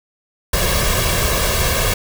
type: noise with comb filter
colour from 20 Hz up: pink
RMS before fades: -17 dBFS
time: 0.53-1.94 s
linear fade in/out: 5 ms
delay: 1.8 ms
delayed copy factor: +0.7
effects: none